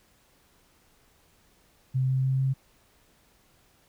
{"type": "tone with pitch steps", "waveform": "sine", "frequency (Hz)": [130.5, 131.48, 132.47, 133.47], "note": ["C3", "C3", "C3", "C3"], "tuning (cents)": [-4, 9, 22, 35], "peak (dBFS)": -22, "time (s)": [1.94, 2.54], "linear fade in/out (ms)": 20, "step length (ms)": 150, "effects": ["pink hiss -63 dBFS RMS until 3.88 s"]}